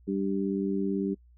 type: harmonic tone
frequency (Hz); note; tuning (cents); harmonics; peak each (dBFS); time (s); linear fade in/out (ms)
98; G2; 0; 2 / 3 / 4; -29 / -31 / -32; 0.07-1.15; 20
effects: noise-tail reverb RT60 0.1 s tail -26 dB re dry + added 60 Hz sine -54 dBFS peak until 1.37 s